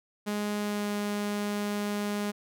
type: tone with pitch glide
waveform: sawtooth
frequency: 207.7 to 206.1 Hz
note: G#3 to G#3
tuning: 0 to -13 cents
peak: -25 dBFS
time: 0.26-2.32 s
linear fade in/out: 20 ms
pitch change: -13 cents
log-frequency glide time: 0.58-0.89 s
effects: none